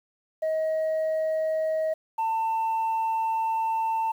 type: tone pair in turn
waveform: sine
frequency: 633 / 895.2 Hz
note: D#5 / A5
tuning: +30 / +30 cents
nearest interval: tritone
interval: 600 cents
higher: second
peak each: -21 dBFS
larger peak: neither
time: 0.42-1.94 / 2.18-4.12 s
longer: second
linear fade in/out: 10 ms
effects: tanh soft clip ceiling -22 dBFS + 9-bit